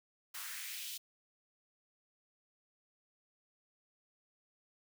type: noise with high-pass filter sweep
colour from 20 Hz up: white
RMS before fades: -44 dBFS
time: 0.34-0.98 s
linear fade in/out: 10 ms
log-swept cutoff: 1200 to 3600 Hz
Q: 2.1
effects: none